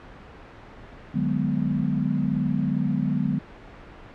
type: chord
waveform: sine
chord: G# half-diminished seventh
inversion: second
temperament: equal with one note detuned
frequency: 150.09 / 185 / 207.7 / 246.9 Hz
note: D3 / F#3 / G#3 / B3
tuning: +38 / 0 / 0 / 0 cents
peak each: -27 dBFS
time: 1.14-3.39 s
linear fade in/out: 10 ms
effects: pink hiss -44 dBFS RMS until 4.14 s + low-pass 2000 Hz 12 dB/octave